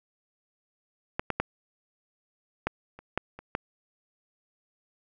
clicks, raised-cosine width 0.5 ms, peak -12 / -12 / -10 / -11 / -30 / -11 / -27 / -13 dBFS, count 8, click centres 1.195 / 1.303 / 1.4 / 2.67 / 2.99 / 3.176 / 3.39 / 3.551 s, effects none

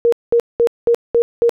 sine tone bursts, 470 Hz, A#4, 14 cents sharp, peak -9 dBFS, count 6, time 0.05-1.494 s, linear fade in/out 0 ms, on 74 ms, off 200 ms, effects none

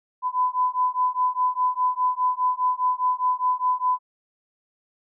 sine beating tone pair, 1002 / 1006.9 Hz, B5 / B5, +25 / +33 cents, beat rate 4.9 Hz, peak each -23 dBFS, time 0.22-3.99 s, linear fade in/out 50 ms, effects none

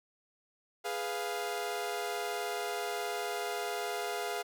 sawtooth chord, F diminished, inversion first, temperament equal, 415.3 / 493.9 / 698.5 Hz, Ab4 / Cb5 / F5, 0 / 0 / 0 cents, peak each -34 / -37 / -33 dBFS, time 0.84-4.43 s, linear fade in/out 20 ms, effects none

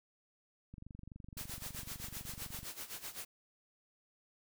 click train, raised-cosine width 5 ms, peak -37 dBFS, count 46, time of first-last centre 0.74-2.631 s, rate 23.8 Hz
white noise with tremolo, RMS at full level -43 dBFS, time 1.37-3.25 s, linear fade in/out 5 ms, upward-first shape sine, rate 7.8 Hz, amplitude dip 80%
effects none

